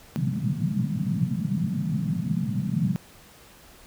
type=band-pass noise; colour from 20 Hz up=white; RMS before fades=-26 dBFS; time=0.16-2.96 s; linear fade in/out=0 ms; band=120 to 210 Hz; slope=48 dB/octave; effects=pink hiss -51 dBFS RMS until 3.86 s